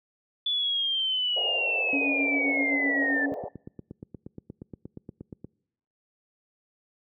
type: linear sweep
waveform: sine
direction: down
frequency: 3466 to 1744 Hz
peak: -24 dBFS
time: 0.46-3.26 s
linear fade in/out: 5 ms
type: band-pass noise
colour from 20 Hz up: pink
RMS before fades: -35 dBFS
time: 1.36-3.49 s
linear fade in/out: 10 ms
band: 440 to 760 Hz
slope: 48 dB/octave
type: tone with tremolo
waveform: sine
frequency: 279.3 Hz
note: C#4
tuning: 13 cents sharp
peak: -25 dBFS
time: 1.93-3.34 s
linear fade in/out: 0 ms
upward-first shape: sine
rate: 7.7 Hz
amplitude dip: 60%
type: click train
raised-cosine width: 3 ms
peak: -25 dBFS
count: 19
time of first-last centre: 3.32-5.445 s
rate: 8.47 Hz
effects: noise-tail reverb RT60 0.8 s tail -26 dB re dry + high-pass 100 Hz 12 dB/octave